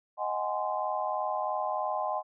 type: chord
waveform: sine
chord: Ab dominant seventh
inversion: second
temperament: just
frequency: 623 / 747.5 / 830.6 / 1038.3 Hz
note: Eb5 / Gb5 / Ab5 / C6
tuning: +2 / +17 / 0 / -14 cents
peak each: -34 dBFS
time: 0.17-2.23 s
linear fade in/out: 50 ms
effects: none